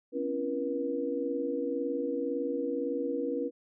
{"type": "tone cluster", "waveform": "sine", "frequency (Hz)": [258.3, 280.1, 337.9, 481.7], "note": ["C4", "C#4", "E4", "B4"], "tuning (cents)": [-22, 18, 43, -43], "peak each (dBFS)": [-40, -34, -37, -32], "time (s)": [0.12, 3.51], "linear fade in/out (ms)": 50, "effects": []}